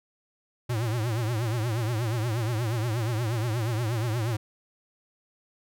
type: tone with vibrato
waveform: square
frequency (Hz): 114.6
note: A#2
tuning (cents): -29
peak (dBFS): -26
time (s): 0.69-4.37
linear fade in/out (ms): 10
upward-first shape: triangle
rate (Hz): 8.4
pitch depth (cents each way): 170
effects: none